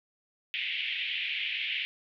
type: band-pass noise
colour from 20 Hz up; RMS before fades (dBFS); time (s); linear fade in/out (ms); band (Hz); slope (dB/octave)
white; -33; 0.54-1.85; 0; 2100 to 3200; 48
effects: none